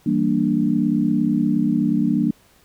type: chord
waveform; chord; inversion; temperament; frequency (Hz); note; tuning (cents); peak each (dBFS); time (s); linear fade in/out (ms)
sine; E half-diminished seventh; none; equal; 164.81 / 196 / 233.1 / 293.7; E3 / G3 / Bb3 / D4; 0 / 0 / 0 / 0; -25 / -22 / -20 / -21; 0.06-2.31; 5
effects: pink hiss -55 dBFS RMS until 2.64 s